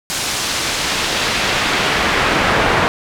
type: noise with band-pass filter sweep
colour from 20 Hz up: brown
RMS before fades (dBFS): -17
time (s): 0.1-2.88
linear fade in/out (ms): 0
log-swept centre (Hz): 7200 to 1500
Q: 0.77
effects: none